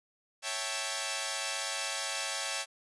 5% pulse chord, A dominant seventh, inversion first, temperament equal, 554.4 / 659.3 / 784 / 880 Hz, C#5 / E5 / G5 / A5, 0 / 0 / 0 / 0 cents, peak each -27 dBFS, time 0.42-2.66 s, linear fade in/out 50 ms, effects resampled to 24000 Hz

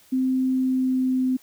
sine tone with pitch glide, 259.6 to 257.4 Hz, C4 to C4, -13 to -28 cents, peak -19 dBFS, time 0.12-1.37 s, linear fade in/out 10 ms, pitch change -15 cents, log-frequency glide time 0.51-1.25 s, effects white hiss -55 dBFS RMS until 1.42 s

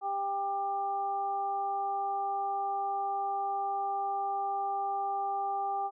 harmonic tone, 396.4 Hz, G4, 19 cents sharp, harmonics 1 / 2 / 3, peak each -42 / -30 / -39 dBFS, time 0.01-5.91 s, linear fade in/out 50 ms, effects none

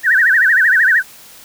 sine tone with vibrato, 1688 Hz, G#6, 28 cents sharp, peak -8 dBFS, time 0.03-1.03 s, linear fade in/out 50 ms, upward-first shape sine, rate 13 Hz, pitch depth 210 cents each way, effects white hiss -40 dBFS RMS until 1.44 s

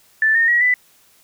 sine tone with pitch steps, 1760 / 1833.7 / 1910.4 / 1990.4 Hz, A6 / A#6 / A#6 / B6, 0 / -29 / +42 / +13 cents, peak -12 dBFS, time 0.22-0.74 s, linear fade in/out 2 ms, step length 130 ms, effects white hiss -54 dBFS RMS until 1.23 s

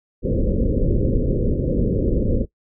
pink low-pass noise, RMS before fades -19 dBFS, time 0.22-2.46 s, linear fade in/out 50 ms, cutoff 550 Hz, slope 96 dB/octave, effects noise-tail reverb RT60 0.1 s tail -19 dB re dry

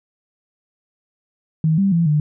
sine tone with pitch steps, 158.5 / 196.2 / 168.3 / 150.2 Hz, D#3 / G3 / E3 / D3, +32 / +2 / +36 / +39 cents, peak -13 dBFS, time 1.64-2.2 s, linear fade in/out 2 ms, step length 140 ms, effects none

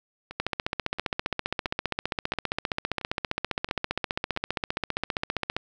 two click trains, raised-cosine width 0.3 ms, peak -22 / -10 dBFS, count 8 / 79, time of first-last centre 0.31-5.04 / 0.4-5.566 s, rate 1.48 / 15.1 Hz, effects none

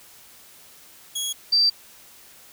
20% pulse / sine tone pair in turn, 3322 / 4674 Hz, G#7 / D8, 0 / -9 cents, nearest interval tritone, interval 591 cents, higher second, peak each -20 / -15 dBFS, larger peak second, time 1.15-1.33 / 1.52-1.7 s, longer neither, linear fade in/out 10 ms, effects white hiss -49 dBFS RMS until 2.52 s

